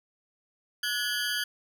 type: ring-modulated tone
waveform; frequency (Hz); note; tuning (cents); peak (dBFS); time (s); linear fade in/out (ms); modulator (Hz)
20% pulse; 1576; G6; +9; -20; 0.83-1.44; 5; 118
effects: none